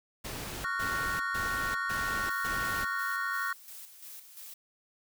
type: noise bursts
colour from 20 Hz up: pink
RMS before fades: -39 dBFS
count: 5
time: 0.24-2.85 s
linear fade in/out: 10 ms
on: 410 ms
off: 140 ms
type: chord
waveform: triangle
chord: Gb major seventh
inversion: second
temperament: just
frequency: 1110 / 1387.5 / 1480 / 1850 Hz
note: Db6 / F6 / Gb6 / Bb6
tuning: +2 / -12 / 0 / -14 cents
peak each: -34 dBFS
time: 0.64-3.53 s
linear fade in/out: 5 ms
type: noise with tremolo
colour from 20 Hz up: blue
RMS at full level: -46 dBFS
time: 2.3-4.54 s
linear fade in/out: 5 ms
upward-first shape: square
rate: 2.9 Hz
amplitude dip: 55%
effects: none